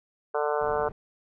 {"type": "harmonic tone", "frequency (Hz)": 148.6, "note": "D3", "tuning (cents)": 21, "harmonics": [3, 4, 5, 6, 7, 8, 9, 10], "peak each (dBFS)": [-28, -30, -32, -34, -35, -36, -37, -38], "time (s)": [0.34, 0.89], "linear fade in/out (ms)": 10}
{"type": "low-pass noise", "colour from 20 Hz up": "pink", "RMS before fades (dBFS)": -42, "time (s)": [0.61, 0.92], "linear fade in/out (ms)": 2, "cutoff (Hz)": 740, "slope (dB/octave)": 12}
{"effects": []}